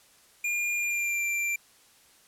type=tone with pitch glide; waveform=square; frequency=2412 to 2362 Hz; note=D7 to D7; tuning=+46 to +9 cents; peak=-27 dBFS; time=0.44-1.56 s; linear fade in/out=5 ms; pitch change=-37 cents; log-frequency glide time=0.75-1.25 s; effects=white hiss -59 dBFS RMS until 2.27 s + low-pass 12000 Hz 12 dB/octave